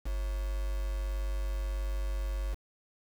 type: tone with quantisation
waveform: sine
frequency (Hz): 49.24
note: G1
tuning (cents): +8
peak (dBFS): -30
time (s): 0.05-2.55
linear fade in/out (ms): 20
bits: 7
effects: none